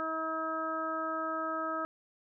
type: harmonic tone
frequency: 320 Hz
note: D#4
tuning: 49 cents sharp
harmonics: 1 / 2 / 3 / 4 / 5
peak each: -40 / -38 / -45 / -34 / -43 dBFS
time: 0-1.85 s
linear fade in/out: 0 ms
effects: none